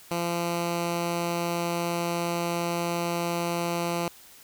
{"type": "tone", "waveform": "10% pulse", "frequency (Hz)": 171.4, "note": "F3", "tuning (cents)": -32, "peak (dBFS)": -18, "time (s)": [0.11, 4.08], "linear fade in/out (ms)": 2, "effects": ["white hiss -51 dBFS RMS until 4.43 s"]}